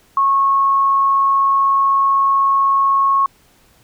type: tone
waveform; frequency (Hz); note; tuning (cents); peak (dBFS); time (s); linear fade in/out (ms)
sine; 1096; C#6; -20; -11; 0.17-3.26; 2
effects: pink hiss -53 dBFS RMS until 3.83 s